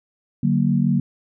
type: chord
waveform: sine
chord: D augmented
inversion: none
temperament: equal with one note detuned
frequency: 146.83 / 187.47 / 233.1 Hz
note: D3 / F#3 / A#3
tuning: 0 / +23 / 0 cents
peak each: -20 dBFS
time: 0.43-1 s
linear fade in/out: 5 ms
effects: none